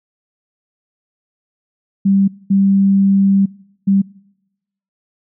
sine tone bursts at uneven times, 196 Hz, G3, in tune, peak -9 dBFS, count 3, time 2.05-2.28 / 2.5-3.46 / 3.87-4.02 s, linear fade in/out 10 ms, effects noise-tail reverb RT60 0.9 s tail -24 dB re dry

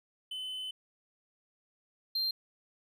triangle tone pair in turn, 3034 / 4173 Hz, F#7 / C8, +43 / -5 cents, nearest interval tritone, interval 552 cents, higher second, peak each -35 / -28 dBFS, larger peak second, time 0.31-0.71 / 2.15-2.31 s, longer first, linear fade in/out 5 ms, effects none

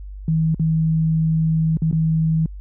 sine tone with dropouts, 160.1 Hz, D#3, 50 cents sharp, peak -15 dBFS, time 0.28-2.46 s, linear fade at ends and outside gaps 2 ms, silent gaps 0.546-0.596 / 1.771-1.82 / 1.913-1.927 s, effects added 49 Hz sine -31 dBFS peak until 2.6 s

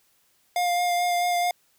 square tone with vibrato, 706 Hz, F5, 19 cents sharp, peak -22 dBFS, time 0.56-1.51 s, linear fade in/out 2 ms, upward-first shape sine, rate 4.6 Hz, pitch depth 14 cents each way, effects white hiss -65 dBFS RMS until 1.78 s

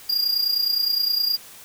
square tone with amplitude modulation, 4818 Hz, D8, 43 cents sharp, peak -17 dBFS, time 0.09-1.37 s, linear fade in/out 10 ms, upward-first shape sine, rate 29.7 Hz, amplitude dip 65%, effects white hiss -44 dBFS RMS until 1.64 s

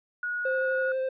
sine tone, 1453 Hz, F#6, 32 cents flat, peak -28 dBFS, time 0.23-0.92 s, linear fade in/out 2 ms
triangle tone with vibrato, 523.3 Hz, C5, in tune, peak -24 dBFS, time 0.45-1.09 s, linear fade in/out 5 ms, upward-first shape sine, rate 12 Hz, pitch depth 10 cents each way
effects resampled to 8000 Hz

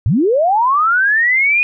sine linear sweep, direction up, 82.41 to 2489 Hz, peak -10 dBFS, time 0.06-1.63 s, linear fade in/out 0 ms, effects none

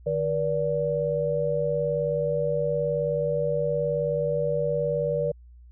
sine tone cluster, 150.9 / 479 / 578 Hz, D3 / A#4 / D5, +47 / +47 / -28 cents, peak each -31 / -26 / -26 dBFS, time 0.06-5.32 s, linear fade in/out 10 ms, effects added 60 Hz sine -46 dBFS peak until 5.71 s

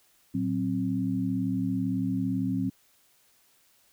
sine tone cluster, 114.6 / 187.2 / 265.1 Hz, A#2 / F#3 / C4, -29 / +20 / +23 cents, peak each -33 / -30 / -28 dBFS, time 0.34-2.7 s, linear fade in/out 10 ms, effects white hiss -64 dBFS RMS until 3.92 s

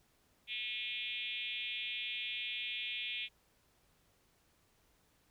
sine tone with frequency modulation, 2900 Hz, F#7, 35 cents flat, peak -37 dBFS, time 0.47-3.29 s, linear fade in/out 50 ms, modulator 237 Hz, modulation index 2.9, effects pink hiss -72 dBFS RMS until 5.3 s

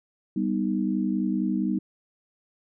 sine chord, G augmented, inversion none, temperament equal, 196 / 246.9 / 311.1 Hz, G3 / B3 / D#4, 0 / 0 / 0 cents, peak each -26 / -28 / -28 dBFS, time 0.36-1.79 s, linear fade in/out 5 ms, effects none

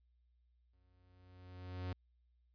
45% pulse tone with exponential growth, 91.1 Hz, F#2, 26 cents flat, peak -38 dBFS, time 0.73-1.93 s, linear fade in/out 5 ms, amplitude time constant 260 ms, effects added 60 Hz sine -70 dBFS peak until 2.54 s + resampled to 11025 Hz

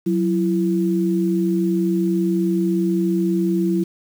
sine tone pair together, 185 / 335.1 Hz, F#3 / E4, 0 / +29 cents, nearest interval minor seventh, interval 1029 cents, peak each -19 dBFS, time 0.06-3.84 s, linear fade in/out 10 ms, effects 7-bit

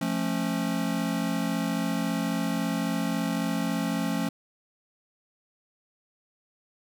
square chord, F augmented, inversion none, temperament just, 174.61 / 218.3 / 272.8 Hz, F3 / A3 / C#4, 0 / -13 / -28 cents, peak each -31 / -31 / -31 dBFS, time 0.01-4.29 s, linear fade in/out 5 ms, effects none

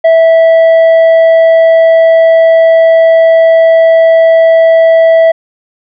sine tone with tanh clipping, 655 Hz, E5, 11 cents flat, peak -3 dBFS, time 0.04-5.32 s, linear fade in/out 10 ms, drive 5 dB, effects none

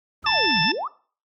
brown noise, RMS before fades -41 dBFS, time 0.22-0.68 s, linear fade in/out 10 ms
sine exponential two-way sweep, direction down then up, 1357 to 146 to 1357 Hz, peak -25 dBFS, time 0.24-0.88 s, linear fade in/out 10 ms, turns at 0.62 s
harmonic tone, 884 Hz, A5, 8 cents sharp, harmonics 1 / 2 / 3 / 4 / 6, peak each -25 / -25 / -25 / -25 / -25 dBFS, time 0.26-0.72 s, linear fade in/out 5 ms
effects noise-tail reverb RT60 0.4 s tail -19 dB re dry + high-pass 80 Hz 12 dB/octave

